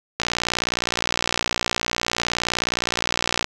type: click train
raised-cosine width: 0.2 ms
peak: -3 dBFS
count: 194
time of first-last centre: 0.2-3.444 s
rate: 59.5 Hz
effects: none